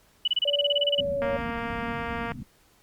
sine tone bursts, 2960 Hz, F#7, in tune, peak -20 dBFS, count 14, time 0.25-1.006 s, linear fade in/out 5 ms, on 28 ms, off 28 ms
sine tone with pitch glide, 575 to 556.7 Hz, D5 to C#5, -37 to +7 cents, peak -25 dBFS, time 0.45-1.37 s, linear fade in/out 5 ms, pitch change -56 cents, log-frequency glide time 0.9-1.25 s
white low-pass noise, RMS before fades -38 dBFS, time 0.98-2.43 s, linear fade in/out 5 ms, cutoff 280 Hz, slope 96 dB/octave
click train, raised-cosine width 0.5 ms, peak -18 dBFS, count 257, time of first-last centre 1.22-2.319 s, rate 233 Hz
effects pink hiss -61 dBFS RMS until 2.82 s + Opus 48 kbps

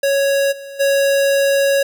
square tone with level steps, 554.4 Hz, C#5, in tune, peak -14 / -31 / -13 dBFS, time 0.03-1.83 s, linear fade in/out 5 ms, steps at 0.51 / 0.79 s, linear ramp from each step 20 ms, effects none

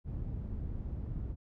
white low-pass noise, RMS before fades -38 dBFS, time 0.04-1.36 s, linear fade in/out 50 ms, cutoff 100 Hz, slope 12 dB/octave, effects none

